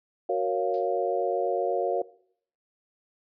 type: chord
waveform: sine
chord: Gb major seventh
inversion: none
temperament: equal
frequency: 370 / 466.2 / 554.4 / 698.5 Hz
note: Gb4 / Bb4 / Db5 / F5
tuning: 0 / 0 / 0 / 0 cents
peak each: -29 dBFS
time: 0.29-2.02 s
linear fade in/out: 5 ms
type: noise with exponential decay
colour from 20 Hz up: violet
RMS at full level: -37 dBFS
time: 0.74-0.94 s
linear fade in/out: 1 ms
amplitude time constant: 42 ms
effects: noise-tail reverb RT60 0.6 s tail -19 dB re dry + resampled to 11025 Hz